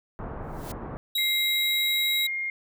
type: low-pass noise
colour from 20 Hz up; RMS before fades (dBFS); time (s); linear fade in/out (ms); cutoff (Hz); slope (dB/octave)
pink; -36; 0.19-0.97; 0; 1300; 24
type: noise with exponential growth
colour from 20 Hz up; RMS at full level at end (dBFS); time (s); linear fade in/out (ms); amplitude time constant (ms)
white; -39; 0.42-0.72; 5; 65
type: tone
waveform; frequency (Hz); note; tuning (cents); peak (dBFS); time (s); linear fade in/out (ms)
45% pulse; 3848; B7; -46; -24; 1.15-2.27; 5
type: tone with pitch glide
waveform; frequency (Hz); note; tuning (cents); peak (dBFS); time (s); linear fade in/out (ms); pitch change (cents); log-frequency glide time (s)
sine; 2110 to 2128; C7 to C7; +14 to +29; -27; 1.18-2.5; 2; +15; 1.45-2.35
effects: none